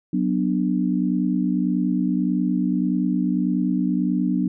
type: chord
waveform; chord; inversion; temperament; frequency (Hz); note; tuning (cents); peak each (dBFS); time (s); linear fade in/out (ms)
sine; B minor; second; just; 185.21 / 246.9 / 296.3; F#3 / B3 / D4; +2 / 0 / +15; -22 / -23 / -24; 0.13-4.48; 5
effects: none